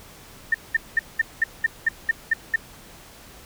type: tone bursts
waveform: sine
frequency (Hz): 1809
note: A6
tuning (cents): +48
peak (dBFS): -15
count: 10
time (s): 0.52-2.56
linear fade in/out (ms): 5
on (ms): 24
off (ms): 200
effects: pink hiss -46 dBFS RMS until 3.45 s